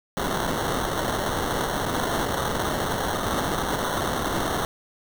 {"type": "noise with sample-and-hold", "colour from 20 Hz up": "violet", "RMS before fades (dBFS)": -26, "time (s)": [0.17, 4.65], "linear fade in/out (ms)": 0, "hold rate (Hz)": 2450, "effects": []}